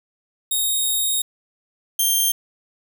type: tone pair in turn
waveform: 5% pulse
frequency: 3729 / 3174 Hz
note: A#7 / G7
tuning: 0 / +21 cents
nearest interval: minor third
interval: 279 cents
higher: first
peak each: -11 / -8 dBFS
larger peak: second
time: 0.51-1.22 / 1.99-2.32 s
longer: first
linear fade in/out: 5 ms
effects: none